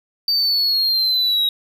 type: linear sweep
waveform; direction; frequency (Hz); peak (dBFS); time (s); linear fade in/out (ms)
triangle; down; 4629 to 3807; -14; 0.28-1.49; 2
effects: none